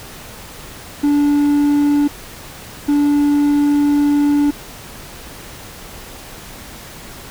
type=tone bursts at uneven times; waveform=triangle; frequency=290 Hz; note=D4; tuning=22 cents flat; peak=-9 dBFS; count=2; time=1.03-2.08 / 2.88-4.51 s; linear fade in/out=10 ms; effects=pink hiss -35 dBFS RMS until 7.3 s